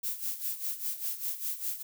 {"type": "noise with tremolo", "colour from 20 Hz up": "violet", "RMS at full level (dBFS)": -32, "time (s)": [0.03, 1.83], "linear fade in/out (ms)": 10, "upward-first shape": "sine", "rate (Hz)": 5, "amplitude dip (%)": 75, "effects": []}